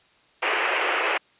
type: band-pass noise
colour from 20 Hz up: white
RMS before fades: -24 dBFS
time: 0.42-1.18 s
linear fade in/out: 10 ms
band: 350 to 2800 Hz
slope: 48 dB/octave
effects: white hiss -59 dBFS RMS until 1.39 s + resampled to 8000 Hz